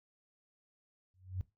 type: tone with exponential growth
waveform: sine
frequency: 92.7 Hz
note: F#2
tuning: 4 cents sharp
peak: -31 dBFS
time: 1.14-1.41 s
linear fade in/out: 0 ms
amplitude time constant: 57 ms
effects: noise-tail reverb RT60 0.2 s tail -17 dB re dry